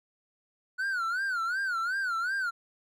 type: tone with vibrato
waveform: triangle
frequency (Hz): 1461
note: F#6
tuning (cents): -22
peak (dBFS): -26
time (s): 0.78-2.51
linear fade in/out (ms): 20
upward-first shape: sine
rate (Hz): 2.7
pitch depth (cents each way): 160
effects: none